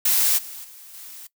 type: noise with level steps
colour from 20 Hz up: blue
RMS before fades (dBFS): -19 / -37 / -44 / -40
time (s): 0.05-1.27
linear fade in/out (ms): 5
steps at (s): 0.37 / 0.63 / 0.93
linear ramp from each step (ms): 20
effects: noise-tail reverb RT60 0.1 s tail -19 dB re dry